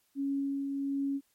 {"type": "tone with tremolo", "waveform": "sine", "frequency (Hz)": 277.2, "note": "C#4", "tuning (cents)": 0, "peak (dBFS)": -28, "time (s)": [0.15, 1.21], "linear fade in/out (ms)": 50, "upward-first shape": "triangle", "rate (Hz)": 1.4, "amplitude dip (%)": 35, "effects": ["white hiss -72 dBFS RMS until 1.34 s", "MP3 64 kbps"]}